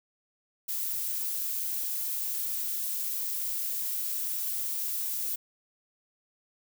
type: noise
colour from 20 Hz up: violet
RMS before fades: -32 dBFS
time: 0.68-5.36 s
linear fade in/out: 10 ms
effects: none